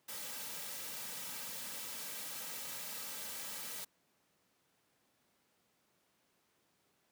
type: noise with comb filter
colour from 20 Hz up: white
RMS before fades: -44 dBFS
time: 0.08-3.85 s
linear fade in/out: 10 ms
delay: 2.8 ms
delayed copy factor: -0.55
effects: pink hiss -75 dBFS RMS until 7.11 s + high-pass 150 Hz 12 dB/octave